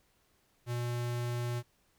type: tone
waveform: square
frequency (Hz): 120.6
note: B2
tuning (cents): -41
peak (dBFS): -33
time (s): 0.66-1.63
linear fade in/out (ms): 50
effects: pink hiss -71 dBFS RMS until 1.98 s